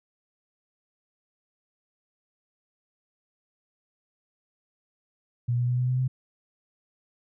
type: tone with pitch steps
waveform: sine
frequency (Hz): 120.6 / 122.21 / 123.85 / 125.5 / 127.18 / 128.88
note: B2 / B2 / B2 / B2 / C3 / C3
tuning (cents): -41 / -18 / +5 / +28 / -49 / -26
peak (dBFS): -22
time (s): 5.48-6.08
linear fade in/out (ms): 10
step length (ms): 100
effects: none